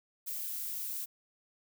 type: noise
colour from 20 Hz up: violet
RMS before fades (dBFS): -38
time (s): 0.26-1.06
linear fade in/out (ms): 20
effects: none